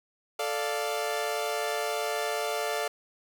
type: chord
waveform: sawtooth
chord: D minor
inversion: second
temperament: equal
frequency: 440 / 587.3 / 698.5 Hz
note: A4 / D5 / F5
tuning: 0 / 0 / 0 cents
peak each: -29 dBFS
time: 0.39-2.88 s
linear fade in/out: 5 ms
effects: none